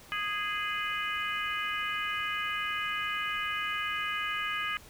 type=harmonic tone with a mistuned harmonic; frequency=413.6 Hz; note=G#4; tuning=7 cents flat; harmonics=3 / 4 / 5 / 6 / 7; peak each=-35 / -36 / -37 / -38 / -38 dBFS; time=0.12-4.77 s; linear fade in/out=0 ms; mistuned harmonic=7; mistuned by=+39 cents; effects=pink hiss -53 dBFS RMS until 4.89 s